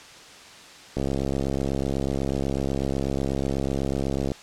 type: click train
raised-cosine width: 2 ms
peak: -13 dBFS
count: 229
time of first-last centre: 0.97-4.318 s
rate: 68.1 Hz
effects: white hiss -45 dBFS RMS until 4.42 s + low-pass 6000 Hz 12 dB/octave